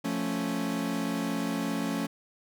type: chord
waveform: 40% pulse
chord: F augmented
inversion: none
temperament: equal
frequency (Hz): 174.61 / 220 / 277.2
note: F3 / A3 / C#4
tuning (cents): 0 / 0 / 0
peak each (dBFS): -34 / -32 / -31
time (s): 0.04-2.07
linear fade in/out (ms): 10
effects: none